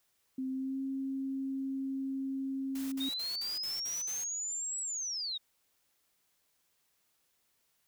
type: tone with pitch glide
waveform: sine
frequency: 261.6 to 268.8 Hz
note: C4 to C4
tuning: 0 to +47 cents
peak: -33 dBFS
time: 0.38-3.09 s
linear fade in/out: 5 ms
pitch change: +47 cents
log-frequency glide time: 0.49-0.8 s
type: noise bursts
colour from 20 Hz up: white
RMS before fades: -47 dBFS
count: 7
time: 2.75-4.24 s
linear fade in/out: 5 ms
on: 170 ms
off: 50 ms
type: linear two-way sweep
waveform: sine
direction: up then down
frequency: 3649 to 7850 to 3649 Hz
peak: -34 dBFS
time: 3-5.38 s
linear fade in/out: 10 ms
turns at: 4.81 s
effects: white hiss -75 dBFS RMS until 7.87 s